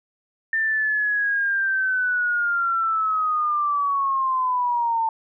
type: linear sweep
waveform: sine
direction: down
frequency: 1797 to 891 Hz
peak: -19 dBFS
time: 0.53-5.09 s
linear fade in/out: 2 ms
effects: none